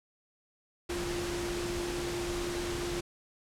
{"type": "tone in noise", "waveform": "sine", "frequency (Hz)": 349.2, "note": "F4", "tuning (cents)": 0, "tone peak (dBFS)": -34, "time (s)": [0.89, 3.01], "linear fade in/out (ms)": 10, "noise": "pink", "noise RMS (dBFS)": -37, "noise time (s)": [0.89, 3.01], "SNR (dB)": 0, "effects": ["low-pass 9000 Hz 12 dB/octave"]}